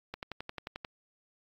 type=click train; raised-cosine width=0.3 ms; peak=-22 dBFS; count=9; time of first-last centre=0.14-0.848 s; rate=11.3 Hz; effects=AAC 48 kbps